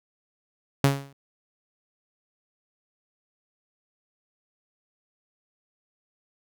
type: tone with exponential decay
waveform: sawtooth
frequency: 138.59 Hz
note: C#3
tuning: in tune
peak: -10 dBFS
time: 0.84-1.13 s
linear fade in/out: 2 ms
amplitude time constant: 63 ms
effects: none